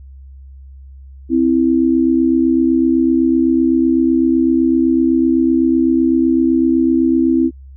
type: tone pair together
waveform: sine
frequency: 261.1 / 329 Hz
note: C4 / E4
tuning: -3 / -3 cents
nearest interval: major third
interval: 400 cents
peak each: -13 dBFS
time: 1.29-7.51 s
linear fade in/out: 50 ms
effects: added 67 Hz sine -34 dBFS peak until 7.76 s